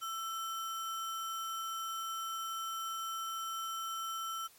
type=tone with sample-and-hold; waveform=sine; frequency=1333 Hz; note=E6; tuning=19 cents sharp; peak=-36 dBFS; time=0.01-4.48 s; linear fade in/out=20 ms; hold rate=4410 Hz; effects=white hiss -61 dBFS RMS until 4.58 s + MP3 64 kbps